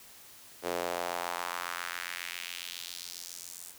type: tone with high-pass filter sweep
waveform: sawtooth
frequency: 87.31 Hz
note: F2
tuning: in tune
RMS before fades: -38 dBFS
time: 0.62-3.74 s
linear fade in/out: 50 ms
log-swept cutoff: 440 to 8700 Hz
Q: 1.8
effects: white hiss -53 dBFS RMS until 3.78 s